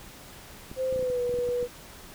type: clicks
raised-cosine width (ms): 3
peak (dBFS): -27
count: 11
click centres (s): 0.715 / 0.926 / 0.961 / 0.993 / 1.027 / 1.101 / 1.294 / 1.341 / 1.388 / 1.489 / 1.628
type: tone with pitch glide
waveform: sine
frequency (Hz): 520 to 488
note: C5 to B4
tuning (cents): -11 to -21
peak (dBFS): -25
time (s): 0.76-1.68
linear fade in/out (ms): 50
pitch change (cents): -110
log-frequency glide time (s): 0.94-1.21
effects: pink hiss -47 dBFS RMS until 2.14 s